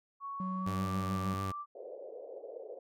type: tone with pitch glide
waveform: sine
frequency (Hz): 1112 to 1172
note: C#6 to D6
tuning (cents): +5 to -4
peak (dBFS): -38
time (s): 0.2-1.66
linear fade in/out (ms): 50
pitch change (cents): +91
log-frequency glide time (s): 0.54-0.88
type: tone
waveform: triangle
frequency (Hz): 186.6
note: F#3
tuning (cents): +15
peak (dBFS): -33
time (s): 0.4-1.34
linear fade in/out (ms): 2
type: tone with vibrato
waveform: sawtooth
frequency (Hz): 96.4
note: G2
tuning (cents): -28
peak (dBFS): -31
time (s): 0.66-1.52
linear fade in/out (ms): 10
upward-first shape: triangle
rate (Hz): 6.9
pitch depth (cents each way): 35
type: band-pass noise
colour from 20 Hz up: pink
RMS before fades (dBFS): -46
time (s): 1.75-2.79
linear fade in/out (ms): 5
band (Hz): 430 to 590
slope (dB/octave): 48
effects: none